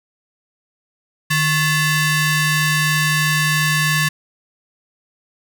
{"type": "ring-modulated tone", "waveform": "sawtooth", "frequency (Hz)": 943, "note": "A#5", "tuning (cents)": 20, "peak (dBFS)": -8, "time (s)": [1.3, 4.09], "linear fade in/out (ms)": 10, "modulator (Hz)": 791, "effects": []}